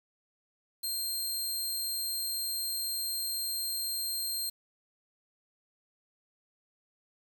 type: tone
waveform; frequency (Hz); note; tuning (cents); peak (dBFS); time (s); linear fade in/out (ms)
15% pulse; 4186; C8; 0; -25; 0.83-4.5; 10
effects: 9-bit